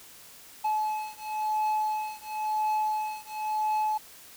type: beating tone pair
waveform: triangle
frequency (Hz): 858 / 858.96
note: A5 / A5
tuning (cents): -44 / -42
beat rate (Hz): 0.96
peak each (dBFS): -28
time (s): 0.64-3.98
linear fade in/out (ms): 10
effects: white hiss -50 dBFS RMS until 4.36 s

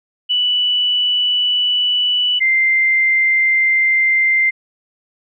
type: tone pair in turn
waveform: sine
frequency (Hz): 2964 / 2089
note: F#7 / C7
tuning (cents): +2 / -3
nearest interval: tritone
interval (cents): 605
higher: first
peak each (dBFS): -13 / -11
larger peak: second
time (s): 0.29-2.4 / 2.4-4.51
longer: neither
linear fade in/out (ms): 20
effects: none

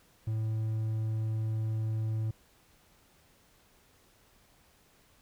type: tone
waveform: triangle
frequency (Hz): 110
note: A2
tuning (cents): 0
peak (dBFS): -27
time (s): 0.27-2.31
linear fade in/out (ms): 5
effects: pink hiss -64 dBFS RMS until 5.21 s

